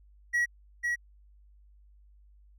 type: tone with echo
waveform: triangle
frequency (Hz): 1918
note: A#6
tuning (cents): +49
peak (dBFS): -22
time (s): 0.33-0.46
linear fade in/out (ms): 20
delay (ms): 500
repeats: 1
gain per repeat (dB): -3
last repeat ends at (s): 0.96
effects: added 50 Hz sine -55 dBFS peak until 2.58 s